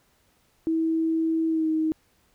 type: tone with pitch glide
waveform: sine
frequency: 323.9 to 315.6 Hz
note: E4 to D#4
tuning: -30 to +25 cents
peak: -21 dBFS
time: 0.67-1.92 s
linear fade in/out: 0 ms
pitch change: -45 cents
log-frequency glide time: 1.48-1.68 s
effects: pink hiss -65 dBFS RMS until 2.34 s